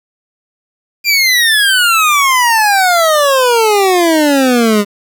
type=exponential sweep; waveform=25% pulse; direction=down; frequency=2410 to 200.6 Hz; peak=-4 dBFS; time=1.04-4.85 s; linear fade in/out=50 ms; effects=7-bit